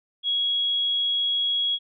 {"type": "tone", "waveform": "sine", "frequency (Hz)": 3322, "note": "G#7", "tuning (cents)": 0, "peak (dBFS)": -21, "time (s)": [0.23, 1.79], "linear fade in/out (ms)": 50, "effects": []}